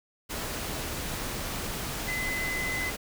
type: tone in noise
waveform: sine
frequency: 2029 Hz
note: B6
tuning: 46 cents sharp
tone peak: -30 dBFS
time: 2.07-2.91 s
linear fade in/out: 20 ms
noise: pink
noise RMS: -34 dBFS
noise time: 0.29-2.97 s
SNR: +1 dB
effects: none